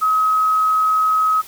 sine tone, 1273 Hz, D#6, 39 cents sharp, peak -13 dBFS, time 0.01-1.42 s, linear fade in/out 20 ms, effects white hiss -40 dBFS RMS until 1.47 s

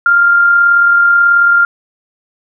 sine tone with amplitude modulation, 1396.9 Hz, F6, in tune, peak -4 dBFS, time 0.06-1.65 s, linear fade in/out 2 ms, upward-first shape sine, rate 38.4 Hz, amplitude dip 30%, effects none

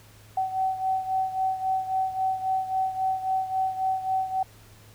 sine beating tone pair, 758 / 761.7 Hz, F#5 / G5, +42 / -50 cents, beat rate 3.7 Hz, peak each -25 / -30 dBFS, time 0.37-4.43 s, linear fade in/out 5 ms, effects added 106 Hz sine -52 dBFS peak until 4.94 s + pink hiss -54 dBFS RMS until 4.94 s

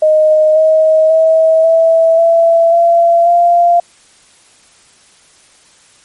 sine tone with pitch steps, 620 / 631.6 / 643.3 / 655.4 / 667.6 / 680 / 692.7 Hz, D#5 / D#5 / E5 / E5 / E5 / F5 / F5, -6 / +26 / -42 / -10 / +22 / -46 / -14 cents, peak -5 dBFS, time 0.02-3.8 s, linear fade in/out 5 ms, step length 540 ms, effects white hiss -46 dBFS RMS until 6.04 s + MP3 48 kbps

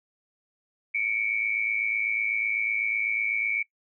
sine tone pair together, 2217 / 2325 Hz, C#7 / D7, 0 / -18 cents, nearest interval minor second, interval 82 cents, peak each -27 dBFS, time 0.94-3.63 s, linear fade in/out 10 ms, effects noise-tail reverb RT60 0.1 s tail -24 dB re dry

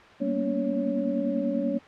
sine tone cluster, 195.5 / 231.8 / 242 / 284.2 / 558 Hz, G3 / A#3 / B3 / C#4 / C#5, -4 / -10 / -35 / +43 / +11 cents, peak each -33 / -31 / -31 / -29 / -30 dBFS, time 0.2-1.79 s, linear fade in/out 20 ms, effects white hiss -48 dBFS RMS until 1.87 s + low-pass 2000 Hz 12 dB/octave

